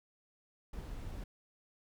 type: noise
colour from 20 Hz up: brown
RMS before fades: -43 dBFS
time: 0.73-1.24 s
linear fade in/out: 5 ms
effects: none